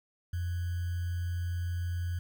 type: tone with sample-and-hold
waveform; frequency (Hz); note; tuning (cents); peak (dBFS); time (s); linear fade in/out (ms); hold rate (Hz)
sine; 87.31; F2; 0; -30; 0.33-2.19; 5; 1575
effects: none